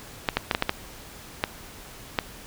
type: clicks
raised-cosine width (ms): 0.3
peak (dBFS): -5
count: 8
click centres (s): 0.288 / 0.37 / 0.512 / 0.549 / 0.624 / 0.694 / 1.439 / 2.188
effects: pink hiss -44 dBFS RMS until 2.46 s